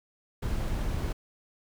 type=noise; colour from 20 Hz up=brown; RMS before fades=-30 dBFS; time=0.42-1.13 s; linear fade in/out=10 ms; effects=none